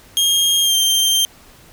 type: tone with pitch glide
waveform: sawtooth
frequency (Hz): 3235 to 3156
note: G#7 to G7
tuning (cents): -46 to +11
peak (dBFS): -10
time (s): 0.17-1.25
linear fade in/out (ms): 0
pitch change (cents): -43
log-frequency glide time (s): 0.61-0.76
effects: pink hiss -46 dBFS RMS until 1.72 s